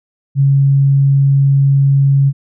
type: tone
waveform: sine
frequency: 138.3 Hz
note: C#3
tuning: 4 cents flat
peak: -7 dBFS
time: 0.35-2.33 s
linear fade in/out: 50 ms
effects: none